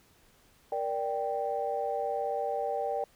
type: chord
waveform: sine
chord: G minor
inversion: first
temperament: equal with one note detuned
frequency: 468.6 / 587.3 / 784 Hz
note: Bb4 / D5 / G5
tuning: +9 / 0 / 0 cents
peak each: -34 / -33 / -32 dBFS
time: 0.72-3.04 s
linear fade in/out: 2 ms
effects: tanh soft clip ceiling -19 dBFS + pink hiss -63 dBFS RMS until 3.15 s

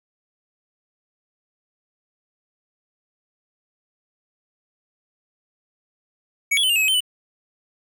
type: tone with pitch steps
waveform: square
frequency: 2248 / 3363 / 3041 / 2806 / 2579 / 2545 / 3093 / 2981 Hz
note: C#7 / G#7 / F#7 / F7 / E7 / D#7 / G7 / F#7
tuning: +24 / +21 / +47 / +8 / -39 / +39 / -24 / +12 cents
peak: -17 dBFS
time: 6.51-7.006 s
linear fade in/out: 10 ms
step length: 62 ms
effects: none

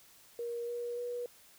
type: tone with pitch steps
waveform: sine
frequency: 472.6 / 478.6 / 484.8 Hz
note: A#4 / A#4 / B4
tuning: +24 / +46 / -32 cents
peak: -35 dBFS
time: 0.39-1.26 s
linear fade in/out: 2 ms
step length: 290 ms
effects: white hiss -60 dBFS RMS until 1.58 s

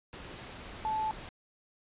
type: tone in noise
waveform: sine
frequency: 871 Hz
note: A5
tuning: 18 cents flat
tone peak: -29 dBFS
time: 0.85-1.11 s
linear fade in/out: 0 ms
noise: pink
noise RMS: -45 dBFS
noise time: 0.13-1.29 s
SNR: +13 dB
effects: resampled to 8000 Hz

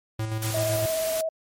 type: tone with tremolo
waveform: square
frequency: 110 Hz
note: A2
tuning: in tune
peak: -26 dBFS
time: 0.19-0.86 s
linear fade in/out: 5 ms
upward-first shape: square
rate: 7.9 Hz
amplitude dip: 40%
type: noise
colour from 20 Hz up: white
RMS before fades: -32 dBFS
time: 0.42-1.21 s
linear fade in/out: 2 ms
type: tone with vibrato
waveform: sine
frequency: 642 Hz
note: E5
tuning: 46 cents flat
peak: -24 dBFS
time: 0.54-1.29 s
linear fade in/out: 5 ms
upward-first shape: sine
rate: 17 Hz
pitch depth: 20 cents each way
effects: MP3 64 kbps

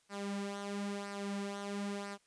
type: tone with flanger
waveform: sawtooth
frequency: 201 Hz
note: G3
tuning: 44 cents sharp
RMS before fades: -40 dBFS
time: 0.09-2.18 s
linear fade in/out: 50 ms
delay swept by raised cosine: 0.28 to 4.58 ms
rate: 1 Hz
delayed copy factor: -0.6
effects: white hiss -72 dBFS RMS until 2.26 s + resampled to 22050 Hz

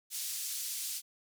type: band-pass noise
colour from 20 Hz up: white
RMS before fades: -38 dBFS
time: 0.1-1.02 s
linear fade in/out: 50 ms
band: 4100 to 12000 Hz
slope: 12 dB/octave
effects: none

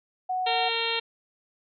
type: tone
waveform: sine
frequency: 740 Hz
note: F#5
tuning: in tune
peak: -25 dBFS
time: 0.29-0.69 s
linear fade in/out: 10 ms
type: harmonic tone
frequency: 459.4 Hz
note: A#4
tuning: 25 cents flat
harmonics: 1 / 2 / 3 / 4 / 5 / 6 / 7 / 8 / 9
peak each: -33 / -34 / -38 / -37 / -35 / -32 / -32 / -33 / -35 dBFS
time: 0.46-1 s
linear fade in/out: 10 ms
effects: none

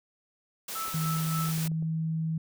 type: high-pass noise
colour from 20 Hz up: white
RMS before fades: -37 dBFS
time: 0.68-1.68 s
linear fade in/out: 5 ms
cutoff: 160 Hz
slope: 12 dB/octave
type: tone with tremolo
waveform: sine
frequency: 1313 Hz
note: E6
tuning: 7 cents flat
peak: -32 dBFS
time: 0.75-1.52 s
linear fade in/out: 5 ms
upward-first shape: sine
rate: 3.5 Hz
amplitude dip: 70%
type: clicks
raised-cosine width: 2 ms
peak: -35 dBFS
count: 11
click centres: 0.882 / 0.936 / 1.058 / 1.17 / 1.265 / 1.388 / 1.488 / 1.578 / 1.657 / 1.717 / 1.825 s
type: tone with pitch glide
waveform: sine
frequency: 159.3 to 160.78 Hz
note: D#3 to E3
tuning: +41 to -43 cents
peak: -27 dBFS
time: 0.94-2.38 s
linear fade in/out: 5 ms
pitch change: +16 cents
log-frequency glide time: 1.09-1.88 s
effects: none

